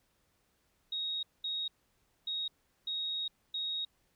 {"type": "tone bursts at uneven times", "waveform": "sine", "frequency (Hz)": 3764, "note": "A#7", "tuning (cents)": 16, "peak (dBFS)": -33, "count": 5, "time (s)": [[0.92, 1.23], [1.44, 1.68], [2.27, 2.48], [2.87, 3.28], [3.54, 3.85]], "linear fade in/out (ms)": 5, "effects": ["pink hiss -74 dBFS RMS until 4.15 s"]}